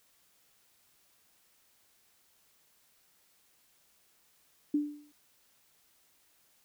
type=tone with exponential decay; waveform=sine; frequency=294.4 Hz; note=D4; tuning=4 cents sharp; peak=-23 dBFS; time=4.74-5.12 s; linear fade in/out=5 ms; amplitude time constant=81 ms; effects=white hiss -68 dBFS RMS until 6.64 s